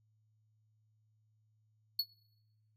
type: tone with exponential decay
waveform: square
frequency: 4388 Hz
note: C#8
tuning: 18 cents flat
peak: -27 dBFS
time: 1.99-2.07 s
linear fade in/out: 5 ms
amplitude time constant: 17 ms
effects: noise-tail reverb RT60 1.0 s tail -24 dB re dry + added 108 Hz sine -70 dBFS peak until 2.76 s